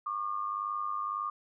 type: tone pair together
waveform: sine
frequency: 1100 / 1201.8 Hz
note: C#6 / D6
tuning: -14 / +40 cents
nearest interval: major second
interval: 154 cents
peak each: -36 / -33 dBFS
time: 0.06-1.3 s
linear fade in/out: 5 ms
effects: none